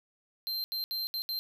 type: tone bursts at uneven times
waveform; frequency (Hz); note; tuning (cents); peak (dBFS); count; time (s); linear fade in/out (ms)
square; 4142; C8; -18; -32; 5; 0.47-0.64 / 0.72-0.84 / 0.91-1.07 / 1.14-1.22 / 1.29-1.39; 0
effects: none